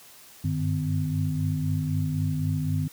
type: tone cluster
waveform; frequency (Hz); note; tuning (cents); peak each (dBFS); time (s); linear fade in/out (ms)
sine; 96.6 / 100.5 / 152.2 / 255.1; G2 / G2 / D#3 / C4; -25 / +44 / -38 / -44; -29 / -32 / -26 / -32; 0.44-2.88; 5
effects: white hiss -50 dBFS RMS until 2.92 s + high-pass 60 Hz 12 dB/octave